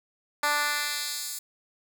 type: tone with high-pass filter sweep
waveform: 10% pulse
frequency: 293.7 Hz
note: D4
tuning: in tune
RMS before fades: -29 dBFS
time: 0.43-1.39 s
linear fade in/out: 5 ms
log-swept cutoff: 880 to 7700 Hz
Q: 0.91
effects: none